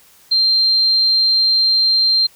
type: tone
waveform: sine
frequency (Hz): 4163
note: C8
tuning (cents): -10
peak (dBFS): -11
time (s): 0.31-2.27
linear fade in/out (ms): 10
effects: white hiss -49 dBFS RMS until 2.35 s